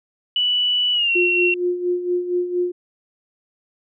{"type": "tone with pitch glide", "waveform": "sine", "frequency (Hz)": [2960, 2730], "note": ["F#7", "F7"], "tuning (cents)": [0, -40], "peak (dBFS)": -16, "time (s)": [0.36, 1.54], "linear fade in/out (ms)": 2, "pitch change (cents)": -140, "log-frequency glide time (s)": [0.93, 1.12]}
{"type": "tone with tremolo", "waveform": "sine", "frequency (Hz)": 356, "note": "F4", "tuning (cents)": 33, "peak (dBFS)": -16, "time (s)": [1.15, 2.72], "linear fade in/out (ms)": 10, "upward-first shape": "sine", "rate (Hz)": 4.3, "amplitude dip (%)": 65}
{"effects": []}